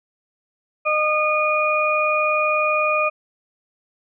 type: harmonic tone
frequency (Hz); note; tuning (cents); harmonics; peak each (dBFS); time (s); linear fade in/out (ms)
612; D#5; -29; 1 / 2 / 4; -21 / -21 / -21; 0.85-3.1; 20
effects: none